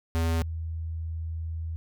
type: tone pair in turn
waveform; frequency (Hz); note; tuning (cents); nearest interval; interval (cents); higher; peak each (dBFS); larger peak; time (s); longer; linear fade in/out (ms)
square / sine; 82.41 / 81.32; E2 / E2; 0 / -23; unison; 23; first; -24 / -30; first; 0.15-0.42 / 0.42-1.76; second; 0
effects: none